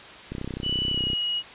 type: click train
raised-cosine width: 3 ms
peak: -19 dBFS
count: 27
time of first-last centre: 0.32-1.133 s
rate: 32 Hz
type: tone with pitch glide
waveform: sine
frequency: 2960 to 2901 Hz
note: F#7 to F#7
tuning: 0 to -35 cents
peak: -24 dBFS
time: 0.62-1.43 s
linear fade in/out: 50 ms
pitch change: -35 cents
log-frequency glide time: 0.91-1 s
effects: white hiss -43 dBFS RMS until 1.54 s + resampled to 8000 Hz